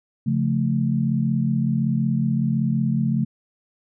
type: chord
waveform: sine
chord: Db augmented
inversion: none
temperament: equal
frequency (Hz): 138.59 / 174.61 / 220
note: Db3 / F3 / A3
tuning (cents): 0 / 0 / 0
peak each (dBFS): -22 / -25 / -22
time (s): 0.26-3.25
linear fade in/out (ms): 10
effects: none